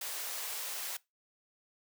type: high-pass noise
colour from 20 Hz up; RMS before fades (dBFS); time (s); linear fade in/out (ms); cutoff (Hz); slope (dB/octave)
white; -39; 0.01-0.97; 5; 440; 24
effects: noise-tail reverb RT60 0.2 s tail -21 dB re dry